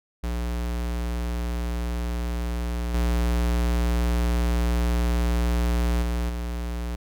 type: tone with level steps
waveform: square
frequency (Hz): 59.3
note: A#1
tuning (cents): +30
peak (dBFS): -26 / -21 / -24 / -28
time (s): 0.23-6.96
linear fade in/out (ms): 10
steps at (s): 2.94 / 6.02 / 6.29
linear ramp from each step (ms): 5
effects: none